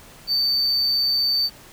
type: tone with amplitude modulation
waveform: triangle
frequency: 4568 Hz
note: D8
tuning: 49 cents flat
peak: -15 dBFS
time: 0.27-1.5 s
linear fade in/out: 50 ms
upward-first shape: sine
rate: 200 Hz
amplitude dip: 25%
effects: tanh soft clip ceiling -11 dBFS + pink hiss -46 dBFS RMS until 1.72 s

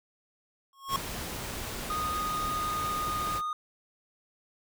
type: tone with exponential growth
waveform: square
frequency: 1091 Hz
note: C#6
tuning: 28 cents flat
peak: -24 dBFS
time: 0.73-0.96 s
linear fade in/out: 1 ms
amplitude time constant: 49 ms
type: noise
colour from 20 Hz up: pink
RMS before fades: -37 dBFS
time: 0.88-3.42 s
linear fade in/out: 50 ms
type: tone with pitch glide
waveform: triangle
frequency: 1239 to 1231.2 Hz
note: D#6 to D#6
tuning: -8 to -19 cents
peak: -28 dBFS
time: 1.9-3.53 s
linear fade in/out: 2 ms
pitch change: -11 cents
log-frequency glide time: 2.04-3.05 s
effects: none

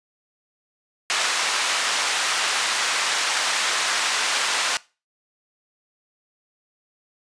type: band-pass noise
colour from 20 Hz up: pink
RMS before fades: -23 dBFS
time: 1.1-4.77 s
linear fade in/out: 0 ms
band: 1100 to 7700 Hz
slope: 12 dB/octave
effects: noise-tail reverb RT60 0.3 s tail -21 dB re dry + resampled to 22050 Hz

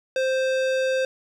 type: tone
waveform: square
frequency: 523.3 Hz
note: C5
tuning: in tune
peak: -21 dBFS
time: 0.16-1.05 s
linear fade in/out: 2 ms
effects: low-pass 5000 Hz 12 dB/octave + 9-bit

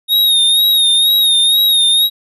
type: tone with vibrato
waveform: square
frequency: 3729 Hz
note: A#7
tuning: in tune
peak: -9 dBFS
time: 0.08-2.1 s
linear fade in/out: 50 ms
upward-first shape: sine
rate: 2.1 Hz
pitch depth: 52 cents each way
effects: none

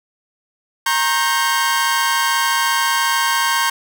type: chord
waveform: sawtooth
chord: G diminished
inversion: first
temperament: equal with one note detuned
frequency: 932.3 / 1083.4 / 1568 Hz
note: Bb5 / Db6 / G6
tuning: 0 / -40 / 0 cents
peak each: -16 dBFS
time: 0.86-3.7 s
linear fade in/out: 5 ms
effects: none

